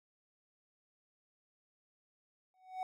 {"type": "tone with exponential growth", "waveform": "triangle", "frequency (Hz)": 747, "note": "F#5", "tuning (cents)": 16, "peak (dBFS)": -31, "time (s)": [2.54, 2.83], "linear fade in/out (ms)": 1, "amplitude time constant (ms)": 61, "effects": []}